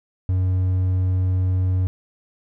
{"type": "tone", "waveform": "triangle", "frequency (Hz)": 92.5, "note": "F#2", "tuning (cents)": 0, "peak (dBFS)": -15, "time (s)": [0.29, 1.87], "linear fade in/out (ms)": 0, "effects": []}